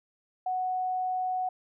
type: tone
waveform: sine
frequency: 740 Hz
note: F#5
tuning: in tune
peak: -27 dBFS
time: 0.46-1.49 s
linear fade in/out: 5 ms
effects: none